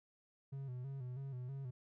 triangle tone with vibrato, 130.81 Hz, C3, in tune, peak -40 dBFS, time 0.52-1.71 s, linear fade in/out 10 ms, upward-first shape square, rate 3.1 Hz, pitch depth 79 cents each way, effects none

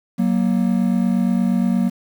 triangle tone pair together, 186.6 / 235.1 Hz, F#3 / A#3, +15 / +15 cents, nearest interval major third, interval 400 cents, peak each -16 dBFS, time 0.18-1.9 s, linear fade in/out 20 ms, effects 7-bit

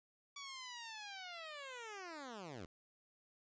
10% pulse linear sweep, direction down, 1146 to 75.8 Hz, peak -39 dBFS, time 0.36-2.66 s, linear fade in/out 5 ms, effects resampled to 16000 Hz

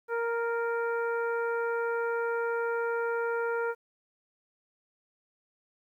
harmonic tone with a mistuned harmonic, 466.2 Hz, A#4, in tune, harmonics 1 / 2 / 3 / 4 / 5, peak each -29 / -36 / -34 / -47 / -49 dBFS, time 0.08-3.75 s, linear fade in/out 50 ms, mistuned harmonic 4, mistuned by -20 cents, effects 11-bit

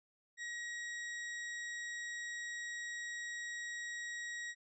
40% pulse tone, 1900 Hz, A#6, 33 cents sharp, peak -40 dBFS, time 0.37-4.55 s, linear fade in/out 50 ms, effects resampled to 22050 Hz

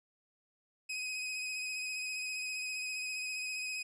sawtooth tone with vibrato, 2520 Hz, D#7, 21 cents sharp, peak -33 dBFS, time 0.89-3.83 s, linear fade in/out 10 ms, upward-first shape square, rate 15 Hz, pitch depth 17 cents each way, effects resampled to 22050 Hz

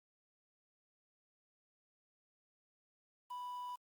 triangle tone with quantisation, 987 Hz, B5, 1 cent flat, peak -40 dBFS, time 3.3-3.76 s, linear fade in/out 10 ms, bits 10, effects Opus 32 kbps

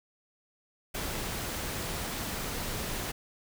pink noise, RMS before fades -35 dBFS, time 0.94-3.12 s, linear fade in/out 10 ms, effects none

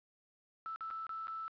sine tone with dropouts, 1318.5 Hz, E6, in tune, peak -39 dBFS, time 0.66-1.48 s, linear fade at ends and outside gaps 0 ms, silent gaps 0.76-0.808 / 0.903-0.91 / 1.067-1.093 / 1.271-1.281 s, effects resampled to 11025 Hz + 11-bit

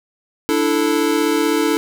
square chord, D suspended second, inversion none, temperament equal, 293.7 / 329.6 / 440 Hz, D4 / E4 / A4, 0 / 0 / 0 cents, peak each -20 dBFS, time 0.49-1.77 s, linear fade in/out 0 ms, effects none

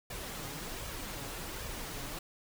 pink noise with flanger, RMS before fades -41 dBFS, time 0.1-2.19 s, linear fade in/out 5 ms, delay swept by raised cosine 1.7 to 7.3 ms, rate 1.3 Hz, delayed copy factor +0.55, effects none

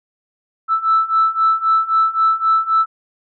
sine beating tone pair, 1316 / 1319.8 Hz, E6 / E6, -3 / +2 cents, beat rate 3.8 Hz, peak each -16 / -14 dBFS, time 0.68-2.86 s, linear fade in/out 50 ms, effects tanh soft clip ceiling -6 dBFS

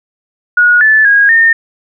sine tone with pitch steps, 1450 / 1745 / 1640 / 1823 Hz, F#6 / A6 / G#6 / A#6, -35 / -15 / -22 / -39 cents, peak -4 dBFS, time 0.57-1.53 s, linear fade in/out 5 ms, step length 240 ms, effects none

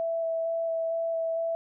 sine tone with vibrato, 659.3 Hz, E5, in tune, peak -26 dBFS, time 0-1.55 s, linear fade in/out 0 ms, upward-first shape square, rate 2.2 Hz, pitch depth 8 cents each way, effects none

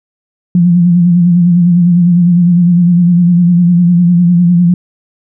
sine tone with vibrato, 174.61 Hz, F3, in tune, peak -4 dBFS, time 0.55-4.74 s, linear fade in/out 2 ms, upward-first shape sine, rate 9.9 Hz, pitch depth 49 cents each way, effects none

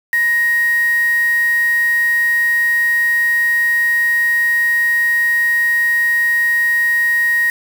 sine tone with quantisation, 1875 Hz, A#6, 10 cents sharp, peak -12 dBFS, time 0.13-7.5 s, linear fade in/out 2 ms, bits 4, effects none

